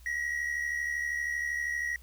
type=tone pair together; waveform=triangle; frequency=1900 / 1972.7 Hz; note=A#6 / B6; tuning=+33 / -2 cents; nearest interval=minor second; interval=65 cents; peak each=-29 / -35 dBFS; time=0.06-1.96 s; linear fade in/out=2 ms; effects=added 60 Hz sine -50 dBFS peak until 2.02 s + white hiss -61 dBFS RMS until 2.02 s